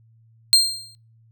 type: tone with exponential decay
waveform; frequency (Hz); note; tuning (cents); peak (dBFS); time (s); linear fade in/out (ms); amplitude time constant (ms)
35% pulse; 4189; C8; +1; -7; 0.53-0.95; 0; 90
effects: noise-tail reverb RT60 0.3 s tail -23 dB re dry + added 113 Hz sine -52 dBFS peak until 1.31 s